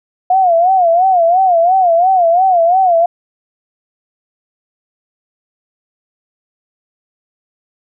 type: tone with vibrato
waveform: sine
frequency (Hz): 714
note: F5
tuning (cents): +38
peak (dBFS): -7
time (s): 0.3-3.06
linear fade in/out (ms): 5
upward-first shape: sine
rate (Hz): 2.9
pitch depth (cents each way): 130
effects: none